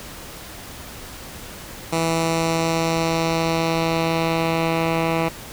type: tone with low-pass filter sweep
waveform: 10% pulse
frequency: 164.2 Hz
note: E3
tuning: 6 cents flat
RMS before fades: -21 dBFS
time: 1.92-5.29 s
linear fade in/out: 10 ms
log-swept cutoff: 9300 to 2500 Hz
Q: 1.2
effects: pink hiss -37 dBFS RMS until 5.52 s